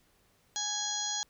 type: harmonic tone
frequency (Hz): 830.6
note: G#5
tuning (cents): 0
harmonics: 1 / 2 / 4 / 5 / 6 / 7 / 8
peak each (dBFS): -41 / -44 / -38 / -39 / -44 / -41 / -35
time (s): 0.56-1.23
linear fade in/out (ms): 0
effects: pink hiss -68 dBFS RMS until 1.29 s